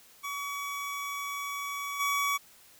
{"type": "tone with level steps", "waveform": "25% pulse", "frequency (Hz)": 1133, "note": "C#6", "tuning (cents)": 37, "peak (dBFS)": [-30, -23], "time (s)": [0.23, 2.38], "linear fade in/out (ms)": 20, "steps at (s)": 1.99, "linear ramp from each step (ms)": 20, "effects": ["white hiss -57 dBFS RMS until 2.79 s"]}